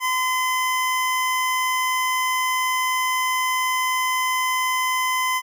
25% pulse tone, 1023 Hz, C6, 39 cents flat, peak -16 dBFS, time 0-5.42 s, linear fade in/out 50 ms, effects none

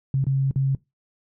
sine tone with dropouts, 135.4 Hz, C#3, 40 cents flat, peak -18 dBFS, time 0.14-0.75 s, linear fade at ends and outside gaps 2 ms, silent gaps 0.242-0.267 / 0.511-0.559 s, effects noise-tail reverb RT60 0.2 s tail -21 dB re dry

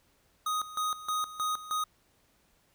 square tone with tremolo, 1248 Hz, D#6, 5 cents sharp, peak -29 dBFS, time 0.46-1.84 s, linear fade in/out 5 ms, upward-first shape square, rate 3.2 Hz, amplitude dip 80%, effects pink hiss -68 dBFS RMS until 2.74 s

